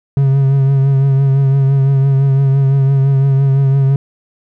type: tone with vibrato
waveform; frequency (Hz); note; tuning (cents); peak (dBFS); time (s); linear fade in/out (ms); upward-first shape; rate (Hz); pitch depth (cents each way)
triangle; 136.5; C#3; -26; -6; 0.17-3.96; 2; triangle; 5.9; 36
effects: none